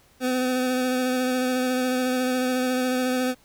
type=tone with vibrato; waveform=25% pulse; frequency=254.1 Hz; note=B3; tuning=49 cents sharp; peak=-18 dBFS; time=0.2-3.35 s; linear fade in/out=50 ms; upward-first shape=sine; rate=14 Hz; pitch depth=19 cents each way; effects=pink hiss -58 dBFS RMS until 3.44 s